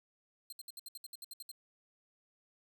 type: tone bursts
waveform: 15% pulse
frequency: 4168 Hz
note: C8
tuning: 7 cents flat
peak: -38 dBFS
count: 12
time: 0.5-1.515 s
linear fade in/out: 2 ms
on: 25 ms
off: 65 ms
effects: 11-bit